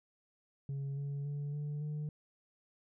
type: tone with pitch steps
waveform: sine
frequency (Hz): 138.59 / 141.42 / 144.31 / 147.26 / 150.26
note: C#3 / C#3 / D3 / D3 / D3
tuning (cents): 0 / +35 / -30 / +5 / +40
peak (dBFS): -33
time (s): 0.69-2.09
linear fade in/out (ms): 2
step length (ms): 280
effects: tanh soft clip ceiling -35 dBFS